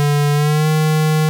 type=tone with pitch glide; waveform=square; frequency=145.7 to 155.26 Hz; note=D3 to D#3; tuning=-13 to -3 cents; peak=-13 dBFS; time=0-1.29 s; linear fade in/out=0 ms; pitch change=+110 cents; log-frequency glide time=0.33-0.68 s; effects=none